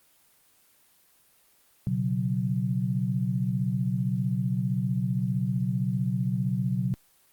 sine chord, B suspended second, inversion none, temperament just, 123.47 / 138.9 / 185.21 Hz, B2 / C#3 / F#3, 0 / +4 / +2 cents, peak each -28 / -30 / -28 dBFS, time 1.87-6.94 s, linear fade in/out 0 ms, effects white hiss -62 dBFS RMS until 7.32 s + Opus 24 kbps

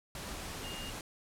sine tone in noise, 2832 Hz, F7, 23 cents sharp, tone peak -44 dBFS, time 0.64-0.9 s, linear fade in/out 2 ms, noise pink, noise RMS -42 dBFS, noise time 0.15-1.01 s, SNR -5 dB, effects low-pass 12000 Hz 12 dB/octave

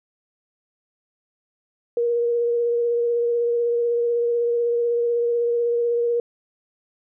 sine tone with vibrato, 473.3 Hz, A#4, 26 cents sharp, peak -18 dBFS, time 1.97-6.2 s, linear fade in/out 2 ms, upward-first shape triangle, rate 16 Hz, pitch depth 18 cents each way, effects none

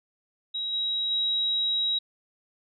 sine tone with level steps, 3840 Hz, B7, 49 cents flat, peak -28 / -25 / -23 dBFS, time 0.54-1.99 s, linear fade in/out 10 ms, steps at 0.72 / 1.1 s, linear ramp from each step 20 ms, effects none

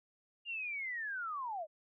sine linear sweep, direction down, 2839 to 587 Hz, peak -37 dBFS, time 0.45-1.67 s, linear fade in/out 50 ms, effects none

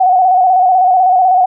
sine tone with vibrato, 740 Hz, F#5, in tune, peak -6 dBFS, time 0-1.46 s, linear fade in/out 10 ms, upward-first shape square, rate 16 Hz, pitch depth 43 cents each way, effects none

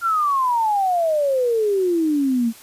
sine exponential sweep, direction down, 1406 to 222.6 Hz, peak -16 dBFS, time 0.01-2.53 s, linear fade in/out 50 ms, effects white hiss -44 dBFS RMS until 2.62 s + resampled to 32000 Hz

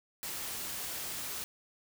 white noise, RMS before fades -39 dBFS, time 0.23-1.44 s, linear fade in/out 0 ms, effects none

